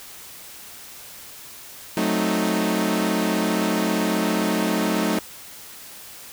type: chord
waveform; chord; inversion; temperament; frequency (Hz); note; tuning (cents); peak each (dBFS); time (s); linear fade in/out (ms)
sawtooth; F# diminished seventh; none; equal with one note detuned; 185 / 220 / 263.7 / 311.1; F#3 / A3 / C4 / Eb4; 0 / 0 / +14 / 0; -22 / -20 / -26 / -21; 1.97-5.19; 2
effects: white hiss -41 dBFS RMS until 6.32 s